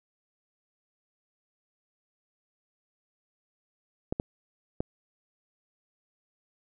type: clicks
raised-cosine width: 2 ms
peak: -15 dBFS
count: 3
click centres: 4.125 / 4.199 / 4.805 s
effects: none